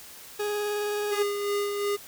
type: tone with vibrato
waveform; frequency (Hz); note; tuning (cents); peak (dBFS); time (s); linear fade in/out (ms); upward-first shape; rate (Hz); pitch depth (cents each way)
40% pulse; 415.3; G#4; 0; -26; 0.39-1.23; 10; sine; 19; 11
type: tone with tremolo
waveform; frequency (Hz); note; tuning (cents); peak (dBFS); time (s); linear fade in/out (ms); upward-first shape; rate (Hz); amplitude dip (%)
square; 407.5; G#4; -33; -25; 1.11-1.97; 20; sine; 2.8; 40
effects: white hiss -46 dBFS RMS until 2.07 s